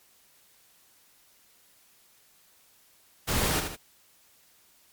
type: noise with echo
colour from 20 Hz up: pink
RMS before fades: -27 dBFS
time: 3.27-3.61 s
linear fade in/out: 20 ms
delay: 78 ms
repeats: 2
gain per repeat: -6 dB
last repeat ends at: 3.766 s
effects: white hiss -61 dBFS RMS until 4.92 s + MP3 96 kbps